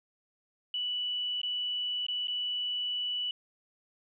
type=tone with dropouts; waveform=sine; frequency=2960 Hz; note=F#7; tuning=in tune; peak=-30 dBFS; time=0.74-3.31 s; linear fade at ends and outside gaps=2 ms; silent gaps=1.416-1.432 / 2.066-2.084 / 2.272-2.281 s; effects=none